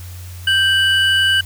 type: tone pair together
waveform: triangle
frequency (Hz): 1568 / 2960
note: G6 / F#7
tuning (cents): 0 / 0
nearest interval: major seventh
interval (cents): 1100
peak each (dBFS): -13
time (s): 0.47-1.41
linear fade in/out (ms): 5
effects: added 90 Hz sine -30 dBFS peak until 1.45 s + white hiss -41 dBFS RMS until 1.45 s